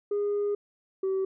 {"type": "tone pair in turn", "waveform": "sine", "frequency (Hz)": [409.9, 383], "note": ["G#4", "G4"], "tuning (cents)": [-23, -40], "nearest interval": "minor second", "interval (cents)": 117, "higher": "first", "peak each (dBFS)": -23, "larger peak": "neither", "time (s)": [[0.11, 0.55], [1.03, 1.25]], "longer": "first", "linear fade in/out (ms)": 5, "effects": ["tanh soft clip ceiling -23 dBFS"]}